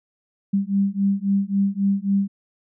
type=beating tone pair; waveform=sine; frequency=196 / 199.7 Hz; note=G3 / G3; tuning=0 / +32 cents; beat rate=3.7 Hz; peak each=-21 dBFS; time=0.53-2.28 s; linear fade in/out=10 ms; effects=none